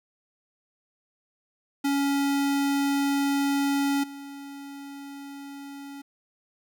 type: tone with level steps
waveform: square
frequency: 279.9 Hz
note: C#4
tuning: 17 cents sharp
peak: -23 / -39 dBFS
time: 1.84-6.02 s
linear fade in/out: 10 ms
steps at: 4.03 s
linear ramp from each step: 10 ms
effects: 10-bit